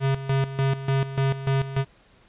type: tone with tremolo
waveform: square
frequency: 135.7 Hz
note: C#3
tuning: 36 cents flat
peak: -20 dBFS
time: 0-1.85 s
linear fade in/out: 50 ms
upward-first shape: square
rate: 3.4 Hz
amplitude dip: 75%
effects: pink hiss -57 dBFS RMS until 2.28 s + resampled to 8000 Hz